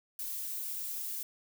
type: noise with flanger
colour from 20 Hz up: violet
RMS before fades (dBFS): -38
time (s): 0.19-1.23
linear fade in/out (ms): 2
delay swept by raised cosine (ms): 1.5 to 5.6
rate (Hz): 2.1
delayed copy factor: -0.55
effects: none